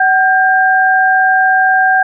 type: tone pair together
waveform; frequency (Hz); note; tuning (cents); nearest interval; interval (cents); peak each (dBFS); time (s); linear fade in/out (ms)
sine; 754 / 1596.5; F#5 / G6; +32 / +31; octave + minor second; 1299; -10; 0-2.03; 5
effects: none